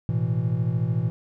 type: chord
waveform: triangle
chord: A suspended second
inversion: none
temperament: equal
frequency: 110 / 123.47 / 164.81 Hz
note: A2 / B2 / E3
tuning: 0 / 0 / 0 cents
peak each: -24 / -23 / -25 dBFS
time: 0.09-1.1 s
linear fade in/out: 0 ms
effects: none